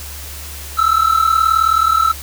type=tone pair together; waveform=triangle; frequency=1300 / 1338.9 Hz; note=E6 / E6; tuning=-24 / +27 cents; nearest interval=minor second; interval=51 cents; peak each=-12 dBFS; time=0.77-2.13 s; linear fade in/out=20 ms; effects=added 72 Hz sine -31 dBFS peak until 2.22 s + white hiss -32 dBFS RMS until 2.22 s